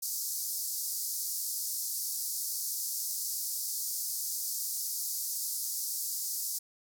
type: band-pass noise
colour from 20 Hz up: white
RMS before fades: -35 dBFS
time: 0.02-6.59 s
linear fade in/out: 10 ms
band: 4700 to 16000 Hz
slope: 48 dB/octave
effects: none